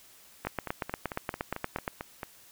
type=two click trains; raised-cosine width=0.5 ms; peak=-20 / -15 dBFS; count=9 / 13; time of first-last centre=0.45-2.232 / 0.47-1.878 s; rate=4.49 / 8.52 Hz; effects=white hiss -56 dBFS RMS until 2.51 s